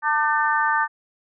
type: harmonic tone with a mistuned harmonic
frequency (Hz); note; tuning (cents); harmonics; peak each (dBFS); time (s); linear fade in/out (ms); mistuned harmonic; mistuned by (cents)
298.5; D4; +28; 3 / 4 / 5 / 6; -22 / -23 / -24 / -25; 0.02-0.88; 50; 5; +44
effects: none